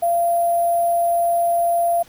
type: tone with sample-and-hold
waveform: sine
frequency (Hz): 686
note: F5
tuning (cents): -31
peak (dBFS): -15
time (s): 0.02-2.03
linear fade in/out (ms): 10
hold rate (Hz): 11025
effects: pink hiss -49 dBFS RMS until 2.08 s